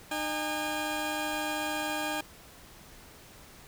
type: tone pair together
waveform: 15% pulse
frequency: 305.2 / 811.5 Hz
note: D#4 / G#5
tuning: -33 / -40 cents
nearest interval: octave + perfect fourth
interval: 1693 cents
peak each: -27 / -27 dBFS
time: 0.11-2.21 s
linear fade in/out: 5 ms
effects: pink hiss -52 dBFS RMS until 3.67 s